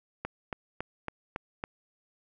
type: click train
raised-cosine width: 0.5 ms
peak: -18 dBFS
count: 6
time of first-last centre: 0.25-1.639 s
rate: 3.6 Hz
effects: none